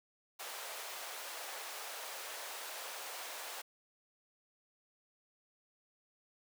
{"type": "high-pass noise", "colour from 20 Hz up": "pink", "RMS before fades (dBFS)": -45, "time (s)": [0.39, 3.62], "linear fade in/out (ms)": 10, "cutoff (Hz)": 540, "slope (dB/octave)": 24, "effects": []}